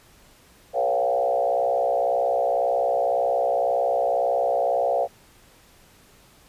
sine tone with frequency modulation, 622.3 Hz, D#5, in tune, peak -19 dBFS, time 0.73-5.08 s, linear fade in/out 50 ms, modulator 61.9 Hz, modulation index 2.3, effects pink hiss -54 dBFS RMS until 6.48 s + resampled to 32000 Hz

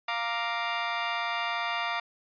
20% pulse chord, Bb major, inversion second, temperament equal, 698.5 / 932.3 / 1174.7 Hz, F5 / Bb5 / D6, 0 / 0 / 0 cents, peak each -28 dBFS, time 0.08-2 s, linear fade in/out 5 ms, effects resampled to 11025 Hz

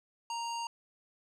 square tone with low-pass filter, 932.3 Hz, A#5, in tune, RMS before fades -37 dBFS, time 0.3-0.67 s, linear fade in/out 2 ms, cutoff 6600 Hz, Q 1.7, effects none

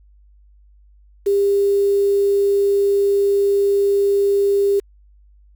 sine tone with quantisation, 400 Hz, G4, 35 cents sharp, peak -13 dBFS, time 1.26-4.8 s, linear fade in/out 10 ms, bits 6, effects added 50 Hz sine -47 dBFS peak until 5.55 s

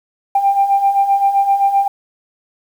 sine beating tone pair, 787 / 794.7 Hz, G5 / G5, +7 / +23 cents, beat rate 7.7 Hz, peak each -17 / -11 dBFS, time 0.35-1.88 s, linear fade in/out 5 ms, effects tanh soft clip ceiling -4 dBFS + 7-bit

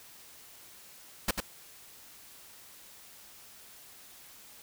pink noise with echo, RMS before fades -27 dBFS, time 1.28-1.31 s, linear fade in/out 5 ms, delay 94 ms, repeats 1, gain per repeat -5 dB, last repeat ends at 1.404 s, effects white hiss -53 dBFS RMS until 4.62 s

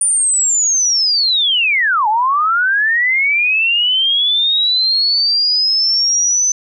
sine linear two-way sweep, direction down then up, 9397 to 825 to 6120 Hz, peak -11 dBFS, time 0.01-6.52 s, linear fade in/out 2 ms, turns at 2.08 s, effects none

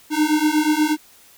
square beating tone pair, 301 / 309.3 Hz, D4 / D#4, +43 / -10 cents, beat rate 8.3 Hz, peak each -20 / -19 dBFS, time 0.1-0.97 s, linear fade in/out 50 ms, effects white hiss -50 dBFS RMS until 1.37 s

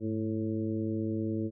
harmonic tone with a mistuned harmonic, 110 Hz, A2, in tune, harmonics 1 / 2 / 3 / 4 / 5, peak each -35 / -34 / -33 / -40 / -44 dBFS, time 0-1.51 s, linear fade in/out 50 ms, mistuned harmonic 1, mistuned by -94 cents, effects none

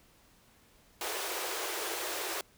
pink high-pass noise, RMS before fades -36 dBFS, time 1.01-2.41 s, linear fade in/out 2 ms, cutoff 330 Hz, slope 96 dB/octave, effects pink hiss -63 dBFS RMS until 2.57 s

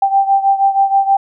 sine beating tone pair, 784 / 790.3 Hz, G5 / G5, 0 / +14 cents, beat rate 6.3 Hz, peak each -11 / -15 dBFS, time 0.02-1.17 s, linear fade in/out 5 ms, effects none

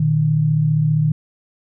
sine tone pair together, 118.47 / 153.5 Hz, A#2 / D#3, +28 / -23 cents, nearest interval major third, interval 449 cents, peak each -21 / -14 dBFS, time 0-1.12 s, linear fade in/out 5 ms, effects none

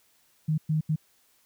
sine tone bursts at uneven times, 155.56 Hz, D#3, in tune, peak -22 dBFS, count 3, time 0.48-0.58 / 0.69-0.81 / 0.89-0.96 s, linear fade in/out 10 ms, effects white hiss -65 dBFS RMS until 1.45 s

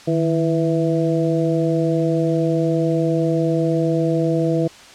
harmonic tone with a mistuned harmonic, 164.81 Hz, E3, in tune, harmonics 1 / 2 / 3 / 4, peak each -20 / -20 / -22 / -25 dBFS, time 0.07-4.68 s, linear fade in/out 10 ms, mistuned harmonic 1, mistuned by -80 cents, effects white hiss -42 dBFS RMS until 4.94 s + low-pass 6000 Hz 12 dB/octave

